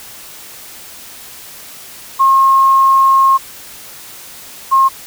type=tone pair in turn; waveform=sine; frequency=1076 / 1072.3 Hz; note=C6 / C6; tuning=+48 / +42 cents; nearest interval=unison; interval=6 cents; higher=first; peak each=-6 dBFS; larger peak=neither; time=2.19-3.38 / 4.71-4.89 s; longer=first; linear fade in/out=20 ms; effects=white hiss -34 dBFS RMS until 5.06 s